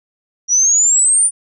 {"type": "exponential sweep", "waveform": "sine", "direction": "up", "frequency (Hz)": [5750, 9397], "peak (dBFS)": -9, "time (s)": [0.48, 1.31], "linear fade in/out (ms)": 50, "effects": []}